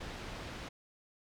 pink low-pass noise, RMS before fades -44 dBFS, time 0-0.69 s, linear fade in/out 10 ms, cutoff 4300 Hz, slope 12 dB/octave, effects none

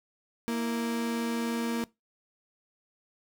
35% pulse tone pair together, 233.1 / 330.3 Hz, A#3 / E4, 0 / +4 cents, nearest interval tritone, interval 604 cents, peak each -27 / -37 dBFS, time 0.48-1.84 s, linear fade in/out 0 ms, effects noise-tail reverb RT60 0.2 s tail -21 dB re dry

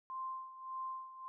sine tone with tremolo, 1046.5 Hz, C6, in tune, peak -38 dBFS, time 0.1-1.28 s, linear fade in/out 0 ms, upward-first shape sine, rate 1.7 Hz, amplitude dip 75%, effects none

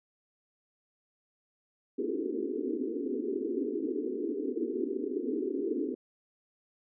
white band-pass noise, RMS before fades -33 dBFS, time 1.98-5.95 s, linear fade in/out 10 ms, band 240 to 440 Hz, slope 96 dB/octave, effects none

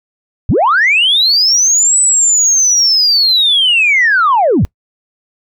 sine linear two-way sweep, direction up then down, 52.6 to 8040 to 52.6 Hz, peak -6 dBFS, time 0.49-4.65 s, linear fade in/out 0 ms, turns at 2 s, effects noise-tail reverb RT60 0.1 s tail -24 dB re dry + tanh soft clip ceiling -3 dBFS

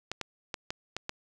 clicks, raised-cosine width 0.2 ms, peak -16 dBFS, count 6, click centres 0.116 / 0.213 / 0.542 / 0.705 / 0.966 / 1.094 s, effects none

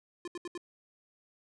square tone bursts, 349.2 Hz, F4, in tune, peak -38 dBFS, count 4, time 0.25-0.577 s, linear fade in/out 2 ms, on 27 ms, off 73 ms, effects resampled to 22050 Hz

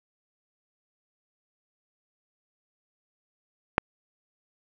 click, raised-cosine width 0.5 ms, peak -3 dBFS, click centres 3.781 s, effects none

